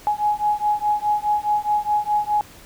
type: beating tone pair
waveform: sine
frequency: 835 / 839.8 Hz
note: G#5 / G#5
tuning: +9 / +19 cents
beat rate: 4.8 Hz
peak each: -21 dBFS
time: 0.07-2.41 s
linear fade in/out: 0 ms
effects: pink hiss -45 dBFS RMS until 2.65 s